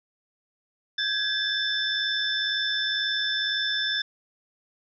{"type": "tone cluster", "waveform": "sine", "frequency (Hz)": [1574, 1676, 3537, 5300], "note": ["G6", "G#6", "A7", "E8"], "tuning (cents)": [7, 15, 8, 9], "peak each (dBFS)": [-33, -29, -27, -32], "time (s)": [0.98, 4.02], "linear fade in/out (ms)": 5, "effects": []}